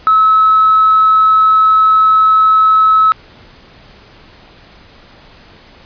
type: tone with hard clipping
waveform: triangle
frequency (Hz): 1294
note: E6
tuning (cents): -32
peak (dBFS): -6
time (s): 0.07-3.12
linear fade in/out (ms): 0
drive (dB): 4
effects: pink hiss -41 dBFS RMS until 5.85 s + resampled to 11025 Hz